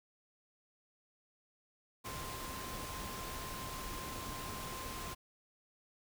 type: tone in noise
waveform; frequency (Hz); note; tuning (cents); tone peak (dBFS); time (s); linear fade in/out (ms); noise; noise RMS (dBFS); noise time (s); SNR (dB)
sine; 1046.5; C6; 0; -47; 2.04-5.15; 20; pink; -44; 2.04-5.15; -6
effects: none